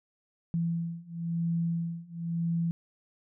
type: beating tone pair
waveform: sine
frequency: 167.5 / 168.48 Hz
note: E3 / E3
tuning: +28 / +38 cents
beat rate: 0.98 Hz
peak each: -32 / -31 dBFS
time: 0.54-2.71 s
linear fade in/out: 0 ms
effects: none